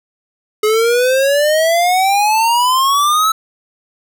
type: exponential sweep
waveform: square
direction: up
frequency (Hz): 421.7 to 1318.5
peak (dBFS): -11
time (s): 0.63-3.32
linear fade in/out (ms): 5
effects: none